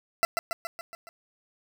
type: tone with echo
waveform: 20% pulse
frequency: 673 Hz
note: E5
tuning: 36 cents sharp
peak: -15 dBFS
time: 0.23-0.25 s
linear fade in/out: 0 ms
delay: 140 ms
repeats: 6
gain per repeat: -4 dB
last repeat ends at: 1.09 s
effects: none